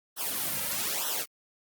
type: noise with flanger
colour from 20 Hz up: white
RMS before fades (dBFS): -31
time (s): 0.16-1.26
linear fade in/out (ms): 50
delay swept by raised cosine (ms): 0.43 to 2.73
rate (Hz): 1.1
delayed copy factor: -0.9
effects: Opus 32 kbps